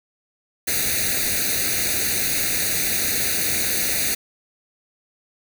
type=noise with comb filter; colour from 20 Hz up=white; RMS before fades=-22 dBFS; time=0.67-4.15 s; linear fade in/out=10 ms; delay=0.47 ms; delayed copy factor=+0.95; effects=none